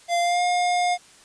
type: tone with pitch glide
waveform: square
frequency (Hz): 692 to 712.7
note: F5 to F5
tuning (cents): -16 to +35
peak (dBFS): -20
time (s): 0.08-0.98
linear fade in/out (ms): 50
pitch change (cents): +51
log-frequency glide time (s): 0.2-0.42
effects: white hiss -51 dBFS RMS until 1.24 s + resampled to 22050 Hz